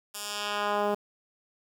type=tone with band-pass filter sweep; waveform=10% pulse; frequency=206.3 Hz; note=G#3; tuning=11 cents flat; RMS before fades=-30 dBFS; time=0.14-0.95 s; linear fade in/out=10 ms; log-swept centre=11000 to 420 Hz; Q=0.77; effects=8-bit